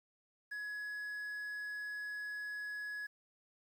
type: tone with quantisation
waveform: triangle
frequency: 1683 Hz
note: G#6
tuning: 23 cents sharp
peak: -38 dBFS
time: 0.51-3.07 s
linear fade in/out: 10 ms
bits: 11
effects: none